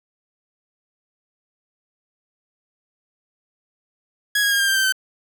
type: tone with pitch steps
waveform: sawtooth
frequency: 1665 / 1643 / 1621.3 / 1599.9 / 1578.8 / 1558 / 1537.4 Hz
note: G#6 / G#6 / G#6 / G6 / G6 / G6 / G6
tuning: +4 / -19 / -42 / +35 / +12 / -11 / -34 cents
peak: -13 dBFS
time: 4.35-4.924 s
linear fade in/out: 5 ms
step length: 82 ms
effects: none